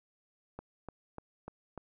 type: click train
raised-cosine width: 1 ms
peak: -28 dBFS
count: 5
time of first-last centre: 0.59-1.777 s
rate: 3.37 Hz
effects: none